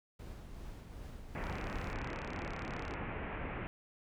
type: noise with tremolo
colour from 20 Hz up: brown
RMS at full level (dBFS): -45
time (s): 0.19-1.93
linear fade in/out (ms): 5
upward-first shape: triangle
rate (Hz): 2.6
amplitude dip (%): 40
type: low-pass noise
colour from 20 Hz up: pink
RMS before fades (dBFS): -41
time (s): 1.35-3.67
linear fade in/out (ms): 0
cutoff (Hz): 2600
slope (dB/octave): 48
type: click train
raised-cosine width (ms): 0.2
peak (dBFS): -31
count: 53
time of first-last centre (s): 1.44-2.939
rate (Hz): 34.7
effects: none